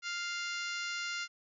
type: harmonic tone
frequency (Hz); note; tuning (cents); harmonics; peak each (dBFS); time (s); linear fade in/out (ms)
698.5; F5; 0; 2 / 3 / 4 / 5 / 6 / 7 / 8 / 9 / 10; -39 / -41 / -43 / -49 / -46 / -47 / -48 / -53 / -50; 0.02-1.28; 50
effects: none